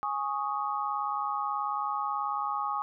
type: chord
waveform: sine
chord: Ab suspended fourth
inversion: none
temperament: just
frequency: 830.6 / 1107.5 / 1245.9 Hz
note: Ab5 / Db6 / Eb6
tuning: 0 / -2 / +2 cents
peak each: -33 dBFS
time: 0.03-2.82 s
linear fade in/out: 0 ms
effects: none

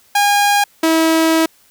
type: tone pair in turn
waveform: sawtooth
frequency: 815 / 323.4 Hz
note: G#5 / E4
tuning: -33 / -33 cents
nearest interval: octave + major third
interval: 1600 cents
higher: first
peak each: -7 dBFS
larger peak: neither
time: 0.15-0.64 / 0.83-1.46 s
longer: second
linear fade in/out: 5 ms
effects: white hiss -52 dBFS RMS until 1.7 s

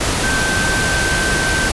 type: tone in noise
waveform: sine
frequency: 1550 Hz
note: G6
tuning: 20 cents flat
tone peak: -18 dBFS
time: 0.23-1.69 s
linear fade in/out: 10 ms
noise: pink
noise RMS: -18 dBFS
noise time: 0-1.72 s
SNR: -3 dB
effects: resampled to 24000 Hz

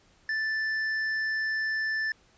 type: tone with hard clipping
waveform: sine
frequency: 1760 Hz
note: A6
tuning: in tune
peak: -28 dBFS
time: 0.29-2.12 s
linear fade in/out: 2 ms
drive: 5 dB
effects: pink hiss -62 dBFS RMS until 2.37 s + resampled to 16000 Hz

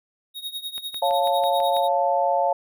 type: tone with tremolo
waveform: square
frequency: 3754 Hz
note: A#7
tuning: 11 cents sharp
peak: -27 dBFS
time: 0.34-1.89 s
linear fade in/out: 50 ms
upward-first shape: triangle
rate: 10 Hz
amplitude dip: 90%
type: click train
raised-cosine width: 0.3 ms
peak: -24 dBFS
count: 7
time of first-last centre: 0.78-1.767 s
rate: 6.08 Hz
type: chord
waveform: sine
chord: Db augmented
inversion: none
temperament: equal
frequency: 554.4 / 698.5 / 880 Hz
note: Db5 / F5 / A5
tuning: 0 / 0 / 0 cents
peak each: -23 / -22 / -23 dBFS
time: 1.02-2.53 s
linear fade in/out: 5 ms
effects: none

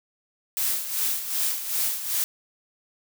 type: noise with tremolo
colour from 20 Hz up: blue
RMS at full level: -24 dBFS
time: 0.57-2.24 s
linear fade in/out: 0 ms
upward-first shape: sine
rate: 2.6 Hz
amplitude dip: 65%
effects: none

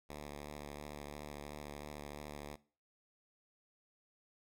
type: tone with vibrato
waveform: 5% pulse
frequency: 73.42 Hz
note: D2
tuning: in tune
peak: -34 dBFS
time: 0.09-2.56 s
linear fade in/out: 10 ms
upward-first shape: sine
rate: 2.9 Hz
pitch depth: 22 cents each way
effects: noise-tail reverb RT60 0.4 s tail -20 dB re dry

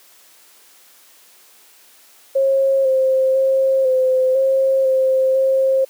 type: tone with pitch steps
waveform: sine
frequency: 540 / 526 / 533 / 517 / 534 / 525 / 532 Hz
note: C#5 / C5 / C5 / C5 / C5 / C5 / C5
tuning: -45 / +9 / +32 / -21 / +35 / +6 / +29 cents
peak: -12 dBFS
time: 2.35-5.85 s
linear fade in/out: 10 ms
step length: 500 ms
effects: white hiss -49 dBFS RMS until 5.89 s + high-pass 300 Hz 12 dB/octave

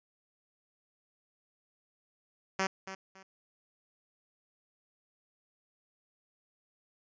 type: tone with echo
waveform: 5% pulse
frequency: 191.3 Hz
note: G3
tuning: 42 cents flat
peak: -17 dBFS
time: 2.59-2.67 s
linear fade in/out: 5 ms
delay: 280 ms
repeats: 2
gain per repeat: -12 dB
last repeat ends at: 3.23 s
effects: resampled to 16000 Hz

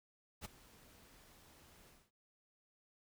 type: noise with ADSR envelope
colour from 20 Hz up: pink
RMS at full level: -45 dBFS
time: 0.41-2.11 s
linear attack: 40 ms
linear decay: 16 ms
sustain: -18 dB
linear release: 220 ms
effects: none

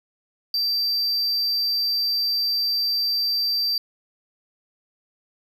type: tone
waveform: triangle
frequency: 4680 Hz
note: D8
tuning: 7 cents flat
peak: -19 dBFS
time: 0.54-3.78 s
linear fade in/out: 2 ms
effects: none

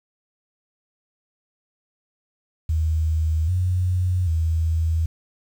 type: tone with pitch steps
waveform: sine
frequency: 79.5 / 90.8 / 81.2 Hz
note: D#2 / F#2 / E2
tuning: +38 / -32 / -26 cents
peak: -18 dBFS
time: 2.69-5.06 s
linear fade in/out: 5 ms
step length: 790 ms
effects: 8-bit

